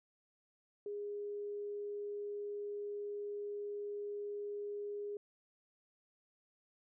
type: tone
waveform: sine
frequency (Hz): 410.8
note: G#4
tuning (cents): -19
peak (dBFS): -39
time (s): 0.86-5.17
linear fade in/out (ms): 2
effects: none